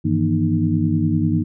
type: tone cluster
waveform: sine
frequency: 98.9 / 157.6 / 167.5 / 238.6 / 308.7 Hz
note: G2 / D#3 / E3 / A#3 / D#4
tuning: +16 / +23 / +28 / +41 / -14 cents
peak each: -22 dBFS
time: 0.04-1.44 s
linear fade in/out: 20 ms
effects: none